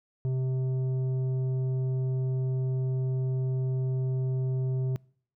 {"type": "tone with tanh clipping", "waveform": "sine", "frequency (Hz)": 130, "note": "C3", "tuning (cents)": -11, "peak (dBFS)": -27, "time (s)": [0.25, 4.96], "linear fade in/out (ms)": 0, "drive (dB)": 8, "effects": ["noise-tail reverb RT60 0.6 s tail -26 dB re dry"]}